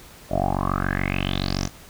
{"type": "tone with low-pass filter sweep", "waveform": "10% pulse", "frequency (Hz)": 46.98, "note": "F#1", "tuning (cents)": 27, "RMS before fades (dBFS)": -24, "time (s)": [0.29, 1.7], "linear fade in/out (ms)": 50, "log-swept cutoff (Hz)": [580, 6500], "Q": 7.4, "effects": ["pink hiss -46 dBFS RMS until 1.89 s"]}